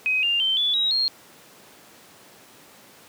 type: tone with pitch steps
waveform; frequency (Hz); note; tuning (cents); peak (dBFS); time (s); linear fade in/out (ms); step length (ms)
sine; 2523 / 2799 / 3106 / 3447 / 3824 / 4243; D#7 / F7 / G7 / A7 / A#7 / C8; +23 / +3 / -17 / -36 / +43 / +23; -19; 0.06-1.08; 0; 170
effects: pink hiss -49 dBFS RMS until 3.08 s + high-pass 200 Hz 12 dB/octave